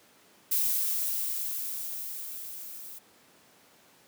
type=noise with level ramp; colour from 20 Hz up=violet; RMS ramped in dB=-26 to -44 dBFS; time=0.51-2.99 s; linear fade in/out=10 ms; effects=pink hiss -59 dBFS RMS until 4.07 s + high-pass 200 Hz 12 dB/octave